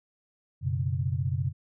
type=chord; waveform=sine; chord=F# suspended fourth; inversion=none; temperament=equal; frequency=92.5 / 123.47 / 138.59 Hz; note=F#2 / B2 / C#3; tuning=0 / 0 / 0 cents; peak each=-30 dBFS; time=0.61-1.53 s; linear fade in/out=50 ms; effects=none